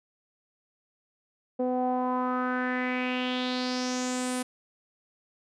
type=tone with low-pass filter sweep; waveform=sawtooth; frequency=252 Hz; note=B3; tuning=35 cents sharp; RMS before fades=-29 dBFS; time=1.59-4.43 s; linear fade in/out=10 ms; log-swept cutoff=580 to 10000 Hz; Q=4.3; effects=none